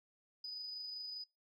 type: tone with amplitude modulation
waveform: sine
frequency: 4978 Hz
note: D#8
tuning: in tune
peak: -40 dBFS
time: 0.44-1.24 s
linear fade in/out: 5 ms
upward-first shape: sine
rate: 25 Hz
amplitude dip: 30%
effects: noise-tail reverb RT60 0.2 s tail -25 dB re dry + tanh soft clip ceiling -37 dBFS